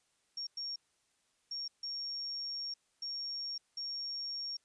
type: tone bursts at uneven times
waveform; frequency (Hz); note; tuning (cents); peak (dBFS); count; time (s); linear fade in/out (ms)
sine; 5540; F8; -15; -37; 6; 0.37-0.47 / 0.57-0.76 / 1.51-1.68 / 1.83-2.74 / 3.02-3.58 / 3.77-4.57; 5
effects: white hiss -75 dBFS RMS until 4.64 s + resampled to 22050 Hz